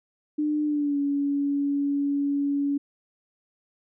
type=tone with pitch glide; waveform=sine; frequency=300 to 283.2 Hz; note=D4 to C#4; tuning=+37 to +37 cents; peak=-22 dBFS; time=0.38-2.78 s; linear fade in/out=10 ms; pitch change=-100 cents; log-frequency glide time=0.65-0.98 s; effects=none